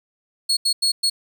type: tone bursts at uneven times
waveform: 35% pulse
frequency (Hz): 4338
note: C#8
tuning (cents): -38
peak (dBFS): -15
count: 4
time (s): 0.49-0.57 / 0.65-0.73 / 0.82-0.92 / 1.03-1.1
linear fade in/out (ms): 10
effects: none